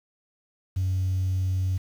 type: tone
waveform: sine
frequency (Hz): 93.3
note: F#2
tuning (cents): +15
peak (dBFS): -21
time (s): 0.76-1.78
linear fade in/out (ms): 10
effects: tanh soft clip ceiling -19 dBFS + 8-bit